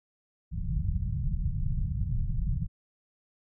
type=low-pass noise; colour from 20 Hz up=pink; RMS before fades=-29 dBFS; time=0.51-2.68 s; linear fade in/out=50 ms; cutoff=170 Hz; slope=48 dB/octave; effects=none